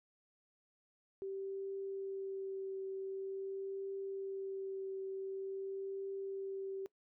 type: tone with vibrato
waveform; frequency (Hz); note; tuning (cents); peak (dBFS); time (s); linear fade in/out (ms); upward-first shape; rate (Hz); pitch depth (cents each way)
sine; 387.8; G4; -19; -39; 1.22-6.86; 0; triangle; 0.46; 14
effects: noise-tail reverb RT60 0.1 s tail -21 dB re dry